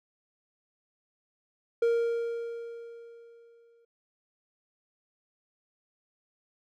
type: tone with exponential decay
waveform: triangle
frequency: 466.2 Hz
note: A#4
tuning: in tune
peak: -19 dBFS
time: 1.82-3.85 s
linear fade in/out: 5 ms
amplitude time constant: 440 ms
effects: none

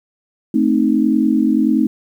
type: chord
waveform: sine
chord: A diminished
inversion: none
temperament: equal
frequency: 220 / 261.6 / 311.1 Hz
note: A3 / C4 / Eb4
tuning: 0 / 0 / 0 cents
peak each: -16 dBFS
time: 0.54-1.87 s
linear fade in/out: 5 ms
effects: 8-bit

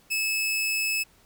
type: tone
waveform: sawtooth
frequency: 2600 Hz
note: E7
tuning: 24 cents flat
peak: -21 dBFS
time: 0.1-1.04 s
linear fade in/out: 20 ms
effects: pink hiss -59 dBFS RMS until 1.25 s

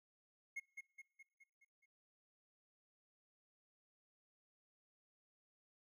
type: tone with echo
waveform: triangle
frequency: 2161 Hz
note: C#7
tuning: 45 cents flat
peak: -40 dBFS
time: 0.56-0.6 s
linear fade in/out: 10 ms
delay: 210 ms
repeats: 6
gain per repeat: -5 dB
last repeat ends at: 1.86 s
effects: noise-tail reverb RT60 1.0 s tail -25 dB re dry

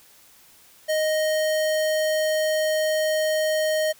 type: tone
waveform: square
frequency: 622.3 Hz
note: D#5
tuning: in tune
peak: -21 dBFS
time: 0.88-3.93 s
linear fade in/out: 20 ms
effects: white hiss -53 dBFS RMS until 3.99 s

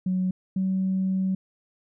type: tone pair in turn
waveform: sine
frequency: 185 / 189.21 Hz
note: F#3 / F#3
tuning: 0 / +39 cents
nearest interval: unison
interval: 39 cents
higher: second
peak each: -21 dBFS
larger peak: neither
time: 0.06-0.31 / 0.56-1.35 s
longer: second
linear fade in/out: 5 ms
effects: tanh soft clip ceiling -17 dBFS

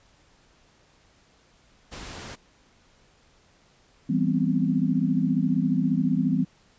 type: noise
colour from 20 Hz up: pink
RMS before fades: -39 dBFS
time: 1.91-2.36 s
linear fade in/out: 20 ms
type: chord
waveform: sine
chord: C major seventh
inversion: first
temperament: equal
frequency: 164.81 / 196 / 246.9 / 261.6 Hz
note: E3 / G3 / B3 / C4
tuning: 0 / 0 / 0 / 0 cents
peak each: -26 dBFS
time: 4.09-6.45 s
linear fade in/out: 10 ms
effects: pink hiss -60 dBFS RMS until 6.78 s + resampled to 16000 Hz

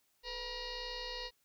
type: tone with frequency modulation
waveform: sine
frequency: 2376 Hz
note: D7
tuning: 20 cents sharp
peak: -39 dBFS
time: 0.23-1.31 s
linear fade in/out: 50 ms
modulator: 469 Hz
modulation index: 5.2
effects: white hiss -75 dBFS RMS until 1.44 s

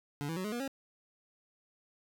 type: tone with pitch steps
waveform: 25% pulse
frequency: 144.2 / 163.74 / 185.93 / 211.1 / 239.7 / 272.2 Hz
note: D3 / E3 / F#3 / G#3 / A#3 / C#4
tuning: -31 / -11 / +9 / +29 / +48 / -31 cents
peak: -31 dBFS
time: 0.21-0.678 s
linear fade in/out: 0 ms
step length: 78 ms
effects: none

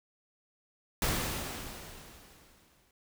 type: noise with exponential decay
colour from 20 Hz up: pink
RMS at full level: -29 dBFS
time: 1.02-2.91 s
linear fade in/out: 2 ms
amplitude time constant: 410 ms
effects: none

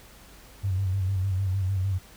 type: tone with vibrato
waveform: sine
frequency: 95.4 Hz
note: G2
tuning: 47 cents flat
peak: -23 dBFS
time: 0.63-1.99 s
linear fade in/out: 20 ms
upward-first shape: square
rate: 6.6 Hz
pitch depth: 49 cents each way
effects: added 50 Hz sine -55 dBFS peak until 2.16 s + pink hiss -51 dBFS RMS until 2.16 s

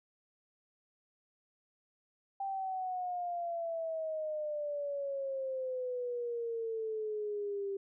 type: exponential sweep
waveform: sine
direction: down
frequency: 788 to 392 Hz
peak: -34 dBFS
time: 2.4-7.77 s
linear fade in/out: 5 ms
effects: none

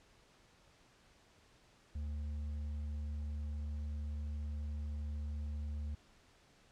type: tone with hard clipping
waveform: sine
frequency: 74.1 Hz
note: D2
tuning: 16 cents sharp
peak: -39 dBFS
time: 1.95-5.95 s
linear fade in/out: 5 ms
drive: 4 dB
effects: pink hiss -66 dBFS RMS until 6.71 s + low-pass 7000 Hz 12 dB/octave

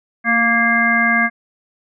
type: harmonic tone with a mistuned harmonic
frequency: 233.1 Hz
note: A#3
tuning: in tune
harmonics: 1 / 3 / 5 / 7 / 9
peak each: -20 / -22 / -22 / -16 / -17 dBFS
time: 0.24-1.3 s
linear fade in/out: 50 ms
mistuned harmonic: 1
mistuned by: -21 cents
effects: none

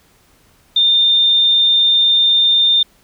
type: tone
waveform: sine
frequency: 3614 Hz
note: A7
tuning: 46 cents sharp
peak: -9 dBFS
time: 0.76-2.83 s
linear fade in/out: 5 ms
effects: pink hiss -53 dBFS RMS until 3.03 s

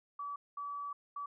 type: tone bursts at uneven times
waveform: sine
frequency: 1147 Hz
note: D6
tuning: 41 cents flat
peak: -38 dBFS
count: 3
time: 0.19-0.36 / 0.57-0.93 / 1.16-1.26 s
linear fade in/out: 5 ms
effects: none

